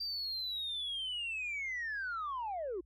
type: linear sweep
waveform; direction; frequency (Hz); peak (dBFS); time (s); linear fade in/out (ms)
sine; down; 4721 to 329.9; -34; 0-2.81; 10
effects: tanh soft clip ceiling -33 dBFS + added 60 Hz sine -61 dBFS peak until 2.85 s